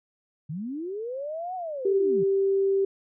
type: linear two-way sweep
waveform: sine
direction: up then down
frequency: 138.59 to 753 to 150.6 Hz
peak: -30 dBFS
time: 0.49-2.24 s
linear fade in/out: 10 ms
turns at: 1.55 s
type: tone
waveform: sine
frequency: 390.7 Hz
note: G4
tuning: 6 cents flat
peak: -20 dBFS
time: 1.85-2.85 s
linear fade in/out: 5 ms
effects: none